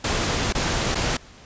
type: noise with dropouts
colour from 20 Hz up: pink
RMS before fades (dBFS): -23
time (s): 0.04-1.17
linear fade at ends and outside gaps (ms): 5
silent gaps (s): 0.526-0.549 / 0.947-0.953
effects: pink hiss -47 dBFS RMS until 1.45 s + resampled to 16000 Hz